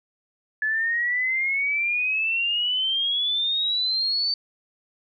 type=exponential sweep; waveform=sine; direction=up; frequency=1716 to 4579 Hz; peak=-21 dBFS; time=0.62-4.34 s; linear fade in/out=2 ms; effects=none